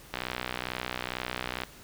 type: click train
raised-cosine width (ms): 0.3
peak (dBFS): -15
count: 94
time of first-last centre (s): 0.14-1.635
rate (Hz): 62.2
effects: pink hiss -51 dBFS RMS until 1.83 s